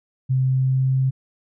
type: tone with pitch glide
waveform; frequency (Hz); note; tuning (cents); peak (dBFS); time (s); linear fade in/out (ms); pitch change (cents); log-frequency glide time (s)
sine; 130.6 to 132.04; C3 to C3; -3 to +16; -16; 0.29-1.11; 20; +19; 0.41-0.98
effects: none